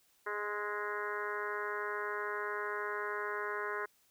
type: harmonic tone with a mistuned harmonic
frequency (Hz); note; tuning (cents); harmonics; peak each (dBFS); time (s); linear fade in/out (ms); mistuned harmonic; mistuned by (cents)
207.7; G#3; 0; 2 / 3 / 4 / 5 / 6 / 7 / 8 / 9 / 10; -40 / -49 / -51 / -41 / -45 / -42 / -44 / -45 / -53; 0.26-3.86; 10; 6; +18
effects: white hiss -70 dBFS RMS until 4.1 s